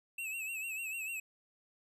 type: tone with vibrato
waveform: square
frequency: 2645 Hz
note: E7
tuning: 5 cents sharp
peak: -38 dBFS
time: 0.18-1.2 s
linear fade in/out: 5 ms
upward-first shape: sine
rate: 6.7 Hz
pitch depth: 73 cents each way
effects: none